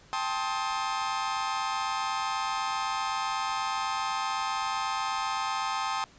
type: chord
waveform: 40% pulse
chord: A half-diminished seventh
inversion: third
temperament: just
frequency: 792 / 880 / 1056 / 1267.2 Hz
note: G5 / A5 / C6 / Eb6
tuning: +18 / 0 / +16 / +31 cents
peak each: -34 / -33 / -33 / -33 dBFS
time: 0.13-6.04 s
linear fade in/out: 0 ms
effects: pink hiss -56 dBFS RMS until 6.18 s + resampled to 16000 Hz